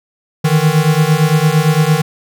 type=beating tone pair; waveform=square; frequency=151 / 159.8 Hz; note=D3 / D#3; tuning=+48 / +47 cents; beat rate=8.8 Hz; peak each=-13 dBFS; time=0.44-2.02 s; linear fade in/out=10 ms; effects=none